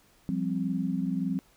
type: chord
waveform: sine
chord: F suspended second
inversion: none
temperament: equal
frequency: 174.61 / 196 / 261.6 Hz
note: F3 / G3 / C4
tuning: 0 / 0 / 0 cents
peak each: -31 dBFS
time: 0.29-1.39 s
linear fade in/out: 0 ms
effects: pink hiss -62 dBFS RMS until 1.56 s